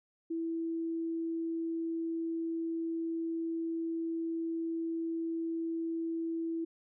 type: tone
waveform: sine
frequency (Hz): 329.6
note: E4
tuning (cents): 0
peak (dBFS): -32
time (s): 0.3-6.65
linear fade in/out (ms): 10
effects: none